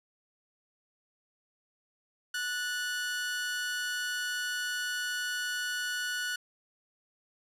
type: tone pair together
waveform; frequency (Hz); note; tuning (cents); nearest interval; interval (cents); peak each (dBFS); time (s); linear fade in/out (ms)
sawtooth; 1471.5 / 1760; F#6 / A6; -10 / 0; minor third; 310; -28 / -40; 2.34-6.36; 5
effects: low-pass 12000 Hz 12 dB/octave